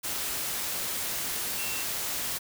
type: tone in noise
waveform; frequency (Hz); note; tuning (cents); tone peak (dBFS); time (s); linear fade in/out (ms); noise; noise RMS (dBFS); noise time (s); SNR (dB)
sine; 2700; E7; +41; -37; 1.58-1.84; 20; white; -32; 0.03-2.39; -8
effects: none